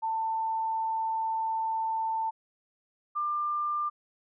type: tone pair in turn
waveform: sine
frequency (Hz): 892 / 1193.4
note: A5 / D6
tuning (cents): +23 / +27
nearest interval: perfect fourth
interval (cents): 504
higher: second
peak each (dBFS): -27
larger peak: neither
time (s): 0.02-2.31 / 3.15-3.9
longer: first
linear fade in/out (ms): 20
effects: none